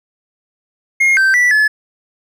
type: tone with pitch steps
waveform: triangle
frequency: 2141 / 1557 / 1963 / 1719 Hz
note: C7 / G6 / B6 / A6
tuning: +39 / -12 / -11 / -41 cents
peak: -7 dBFS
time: 1-1.68 s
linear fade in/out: 10 ms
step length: 170 ms
effects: none